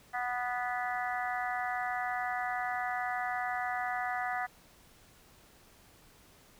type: harmonic tone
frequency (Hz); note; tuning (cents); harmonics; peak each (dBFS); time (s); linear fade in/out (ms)
246.4; B3; -4; 3 / 4 / 5 / 6 / 7 / 8; -34 / -45 / -40 / -42 / -40 / -40; 0.13-4.47; 20
effects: pink hiss -60 dBFS RMS until 6.59 s